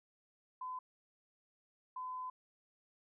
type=tone bursts at uneven times; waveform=sine; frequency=1015 Hz; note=B5; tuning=47 cents sharp; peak=-40 dBFS; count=2; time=0.61-0.79 / 1.96-2.3 s; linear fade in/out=5 ms; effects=none